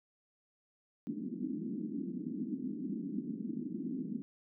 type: band-pass noise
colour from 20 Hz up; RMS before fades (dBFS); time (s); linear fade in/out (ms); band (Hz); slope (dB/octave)
pink; -39; 1.07-4.22; 0; 190 to 310; 48
effects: none